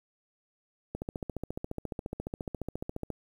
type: click train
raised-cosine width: 2 ms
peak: -21 dBFS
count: 32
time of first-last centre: 0.95-3.103 s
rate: 14.4 Hz
effects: 9-bit